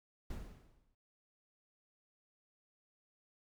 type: noise with exponential decay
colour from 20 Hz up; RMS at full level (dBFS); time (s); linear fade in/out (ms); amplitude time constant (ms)
brown; -40; 0.3-0.95; 5; 140
effects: none

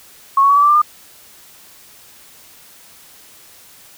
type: tone with pitch steps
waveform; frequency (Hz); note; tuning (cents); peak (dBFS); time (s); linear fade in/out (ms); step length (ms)
sine; 1096 / 1113.9 / 1132 / 1150.5 / 1169.2 / 1188.3 / 1207.7; C#6 / C#6 / C#6 / D6 / D6 / D6 / D6; -20 / +8 / +36 / -36 / -8 / +20 / +48; -8; 0.37-0.818; 5; 64
effects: white hiss -44 dBFS RMS until 3.97 s

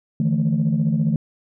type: chord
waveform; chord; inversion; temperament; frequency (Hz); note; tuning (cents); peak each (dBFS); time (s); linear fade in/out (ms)
sine; D suspended second; none; equal with one note detuned; 150 / 164.81 / 220; D3 / E3 / A3; +37 / 0 / 0; -20; 0.2-1.16; 2
effects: tanh soft clip ceiling -11 dBFS

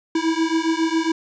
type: beating tone pair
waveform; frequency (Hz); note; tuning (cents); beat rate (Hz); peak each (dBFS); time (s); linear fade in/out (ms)
square; 321.7 / 329; E4 / E4; -42 / -3; 7.3; -22; 0.15-1.12; 5
effects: resampled to 16000 Hz + 8-bit

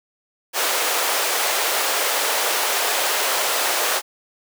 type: high-pass noise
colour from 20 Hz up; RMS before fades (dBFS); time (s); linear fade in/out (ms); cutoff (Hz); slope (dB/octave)
pink; -21; 0.53-4.02; 50; 480; 24
effects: none

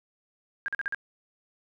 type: tone bursts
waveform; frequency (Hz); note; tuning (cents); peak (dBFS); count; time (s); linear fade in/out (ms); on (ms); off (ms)
sine; 1614; G#6; -50; -27; 5; 0.66-0.946; 0; 22; 44
effects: none

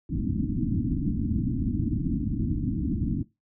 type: low-pass noise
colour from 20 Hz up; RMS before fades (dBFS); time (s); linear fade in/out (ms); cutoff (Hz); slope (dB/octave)
white; -27; 0.09-3.23; 10; 310; 96
effects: noise-tail reverb RT60 0.2 s tail -18 dB re dry

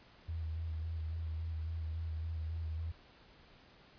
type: tone with vibrato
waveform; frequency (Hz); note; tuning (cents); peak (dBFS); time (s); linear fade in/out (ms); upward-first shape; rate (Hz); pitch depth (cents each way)
sine; 80.7; E2; -36; -36; 0.28-2.92; 10; square; 3.6; 27
effects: pink hiss -61 dBFS RMS until 3.98 s + resampled to 11025 Hz

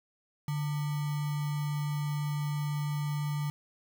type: tone with sample-and-hold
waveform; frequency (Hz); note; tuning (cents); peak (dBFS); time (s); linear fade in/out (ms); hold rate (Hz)
sine; 147; D3; +2; -29; 0.48-3.5; 2; 1050
effects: none

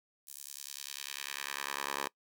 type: tone with high-pass filter sweep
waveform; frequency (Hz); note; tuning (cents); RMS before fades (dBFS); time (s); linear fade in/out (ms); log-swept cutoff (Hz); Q
10% pulse; 70; C#2; +18; -41; 0.27-2.08; 5; 9100 to 710; 0.95
effects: noise-tail reverb RT60 0.1 s tail -24 dB re dry

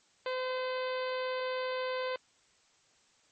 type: harmonic tone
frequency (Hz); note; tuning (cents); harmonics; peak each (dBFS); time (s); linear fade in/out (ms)
512; C5; -38; 1 / 2 / 3 / 4 / 5 / 6 / 7 / 8 / 9; -33 / -39 / -43 / -45 / -47 / -49 / -50 / -51 / -52; 0.26-2.16; 2
effects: white hiss -67 dBFS RMS until 3.31 s + MP3 32 kbps

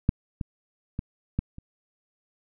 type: clicks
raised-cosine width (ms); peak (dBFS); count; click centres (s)
5; -7 / -17 / -17 / -12 / -28; 5; 0.091 / 0.412 / 0.991 / 1.39 / 1.584
effects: none

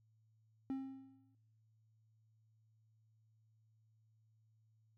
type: tone with exponential decay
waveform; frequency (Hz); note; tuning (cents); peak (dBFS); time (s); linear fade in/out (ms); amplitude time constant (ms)
triangle; 267.2; C4; +36; -34; 0.7-1.35; 1; 140
effects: noise-tail reverb RT60 1.0 s tail -22 dB re dry + added 110 Hz sine -70 dBFS peak until 4.97 s

